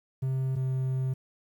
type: tone pair in turn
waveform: triangle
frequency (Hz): 131.8 / 130.66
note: C3 / C3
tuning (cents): +13 / -2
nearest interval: unison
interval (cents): 15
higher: first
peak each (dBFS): -24 / -24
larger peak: neither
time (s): 0.22-0.56 / 0.56-1.14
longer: second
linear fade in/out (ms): 10
effects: 10-bit